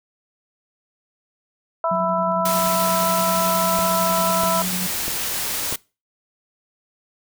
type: harmonic tone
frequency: 330.8 Hz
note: E4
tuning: 6 cents sharp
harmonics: 2 / 3 / 4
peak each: -21 / -23 / -24 dBFS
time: 1.84-4.62 s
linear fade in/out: 2 ms
type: tone with tremolo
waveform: sine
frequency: 182.8 Hz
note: F#3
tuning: 21 cents flat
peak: -24 dBFS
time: 1.91-4.87 s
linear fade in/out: 5 ms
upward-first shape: square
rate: 11 Hz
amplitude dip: 25%
type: noise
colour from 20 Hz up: white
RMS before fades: -25 dBFS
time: 2.45-5.76 s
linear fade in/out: 5 ms
type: click train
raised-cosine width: 2 ms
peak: -17 dBFS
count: 4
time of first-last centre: 3.79-5.725 s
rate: 1.55 Hz
effects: noise-tail reverb RT60 0.3 s tail -23 dB re dry